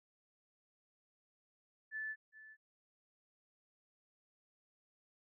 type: tone with echo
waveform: sine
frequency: 1746 Hz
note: A6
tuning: 14 cents flat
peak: -39 dBFS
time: 1.91-2.16 s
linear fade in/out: 50 ms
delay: 410 ms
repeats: 1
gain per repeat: -15 dB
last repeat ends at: 2.57 s
effects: none